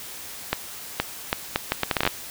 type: accelerating click train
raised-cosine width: 0.3 ms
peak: -4 dBFS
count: 13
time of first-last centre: 0.53-2.075 s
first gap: 470 ms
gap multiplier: 0.7
effects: white hiss -38 dBFS RMS until 2.3 s